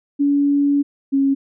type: tone pair in turn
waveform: sine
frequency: 284.5 / 274.2 Hz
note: C#4 / C#4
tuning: +45 / -19 cents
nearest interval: minor second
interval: 64 cents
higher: first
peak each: -13 dBFS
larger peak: neither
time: 0.19-0.83 / 1.12-1.35 s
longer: first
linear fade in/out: 20 ms
effects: none